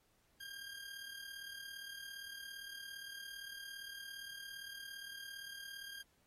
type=tone with amplitude modulation; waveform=20% pulse; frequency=1606 Hz; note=G6; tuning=41 cents sharp; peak=-40 dBFS; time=0.4-6.03 s; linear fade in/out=10 ms; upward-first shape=sine; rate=37.5 Hz; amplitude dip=55%; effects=pink hiss -75 dBFS RMS until 6.26 s + AAC 48 kbps